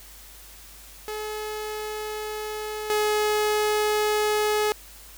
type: tone pair in turn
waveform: sawtooth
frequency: 426.9 / 423.5 Hz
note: G#4 / G#4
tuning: +48 / +34 cents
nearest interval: unison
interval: 14 cents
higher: first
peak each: -26 / -17 dBFS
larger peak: second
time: 1.08-2.9 / 2.9-4.72 s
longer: neither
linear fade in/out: 0 ms
effects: added 50 Hz sine -49 dBFS peak until 5.17 s + white hiss -47 dBFS RMS until 5.17 s